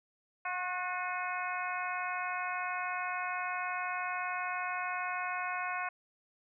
harmonic tone with a mistuned harmonic, 361.3 Hz, F#4, 41 cents flat, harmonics 2 / 3 / 4 / 5 / 6 / 7, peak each -39 / -38 / -39 / -45 / -43 / -42 dBFS, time 0.45-5.89 s, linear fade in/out 5 ms, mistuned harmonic 4, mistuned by +30 cents, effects none

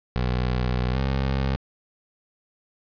20% pulse tone with pitch glide, 62 to 66.83 Hz, B1 to C2, +7 to +37 cents, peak -17 dBFS, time 0.16-1.56 s, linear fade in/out 0 ms, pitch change +130 cents, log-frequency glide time 0.92-0.98 s, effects resampled to 11025 Hz + 9-bit

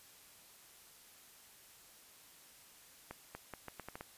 accelerating click train, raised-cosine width 0.5 ms, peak -29 dBFS, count 8, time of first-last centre 3.11-4.009 s, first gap 240 ms, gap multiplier 0.78, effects white hiss -60 dBFS RMS until 4.17 s + resampled to 32000 Hz

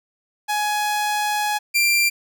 sawtooth tone pair in turn, 838 / 2370 Hz, G#5 / D7, +15 / +15 cents, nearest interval octave + tritone, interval 1800 cents, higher second, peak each -16 / -12 dBFS, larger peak second, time 0.48-1.59 / 1.74-2.1 s, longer first, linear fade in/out 20 ms, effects none

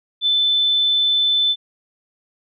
sine tone, 3520 Hz, A7, in tune, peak -14 dBFS, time 0.21-1.56 s, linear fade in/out 50 ms, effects none

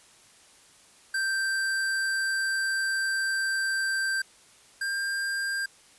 square tone pair in turn, 1568 / 1594.5 Hz, G6 / G6, 0 / +29 cents, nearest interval unison, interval 29 cents, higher second, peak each -26 / -28 dBFS, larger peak first, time 1.14-4.22 / 4.81-5.66 s, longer first, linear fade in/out 5 ms, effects white hiss -56 dBFS RMS until 5.98 s + resampled to 24000 Hz

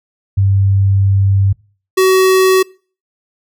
sine / square tone pair in turn, 98 / 376.5 Hz, G2 / F#4, 0 / +30 cents, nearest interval octave + major seventh, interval 2330 cents, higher second, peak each -8 dBFS, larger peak neither, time 0.37-1.53 / 1.97-2.63 s, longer first, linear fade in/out 10 ms, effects noise-tail reverb RT60 0.4 s tail -24 dB re dry

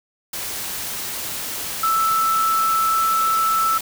sine tone in noise, 1318.5 Hz, E6, in tune, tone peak -16 dBFS, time 1.83-3.78 s, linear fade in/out 5 ms, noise white, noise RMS -28 dBFS, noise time 0.33-3.81 s, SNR +9 dB, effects none

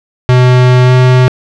square tone with pitch glide, 125.9 to 127.14 Hz, B2 to C3, +34 to -49 cents, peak -4 dBFS, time 0.29-1.28 s, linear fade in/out 0 ms, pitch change +17 cents, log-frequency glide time 0.84-0.93 s, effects low-pass 4000 Hz 12 dB/octave

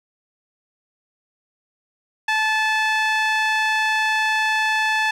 sawtooth tone with band-pass filter, 870 Hz, A5, 20 cents flat, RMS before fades -20 dBFS, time 2.28-5.11 s, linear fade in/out 5 ms, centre 2000 Hz, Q 1.3, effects none

